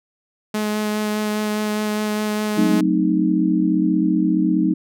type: tone with vibrato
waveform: sawtooth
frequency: 212 Hz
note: G#3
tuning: 36 cents sharp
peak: -16 dBFS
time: 0.54-2.81 s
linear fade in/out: 5 ms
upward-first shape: sine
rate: 4.9 Hz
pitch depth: 10 cents each way
type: chord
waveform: sine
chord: F# diminished seventh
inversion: none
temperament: equal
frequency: 185 / 220 / 261.6 / 311.1 Hz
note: F#3 / A3 / C4 / Eb4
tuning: 0 / 0 / 0 / 0 cents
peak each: -20 / -23 / -23 / -18 dBFS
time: 2.57-4.74 s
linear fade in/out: 10 ms
effects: none